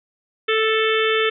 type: harmonic tone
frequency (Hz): 440.3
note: A4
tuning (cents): +1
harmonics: 1 / 3 / 4 / 5 / 6 / 7 / 8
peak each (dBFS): -19 / -24 / -25 / -26 / -27 / -27 / -28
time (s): 0.48-1.3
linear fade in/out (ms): 10
effects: none